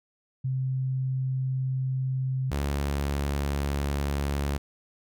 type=tone pair in turn; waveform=sine / sawtooth; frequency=130.9 / 70.84 Hz; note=C3 / C#2; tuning=+1 / +38 cents; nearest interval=major seventh; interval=1063 cents; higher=first; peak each=-25 / -22 dBFS; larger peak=second; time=0.44-2.51 / 2.51-4.58 s; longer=neither; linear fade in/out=10 ms; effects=none